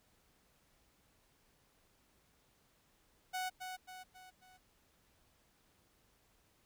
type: tone with echo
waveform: sawtooth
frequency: 741 Hz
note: F#5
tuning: 2 cents sharp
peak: -33 dBFS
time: 3.33-3.5 s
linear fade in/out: 20 ms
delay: 270 ms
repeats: 4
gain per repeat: -6 dB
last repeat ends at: 4.58 s
effects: pink hiss -72 dBFS RMS until 6.65 s